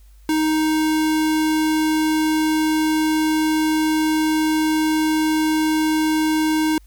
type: tone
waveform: square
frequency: 312.2 Hz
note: D#4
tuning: 6 cents sharp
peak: -17 dBFS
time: 0.29-6.78 s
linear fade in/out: 2 ms
effects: added 50 Hz sine -44 dBFS peak until 6.86 s + white hiss -60 dBFS RMS until 6.86 s